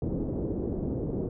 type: low-pass noise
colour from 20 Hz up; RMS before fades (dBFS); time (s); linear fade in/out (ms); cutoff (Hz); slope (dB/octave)
white; -31; 0.02-1.29; 2; 410; 24
effects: none